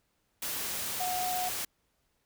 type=tone in noise; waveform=sine; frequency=730 Hz; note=F#5; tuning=24 cents flat; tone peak=-31 dBFS; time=1-1.49 s; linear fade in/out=5 ms; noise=white; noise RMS=-35 dBFS; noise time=0.42-1.65 s; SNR=+1 dB; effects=pink hiss -75 dBFS RMS until 2.25 s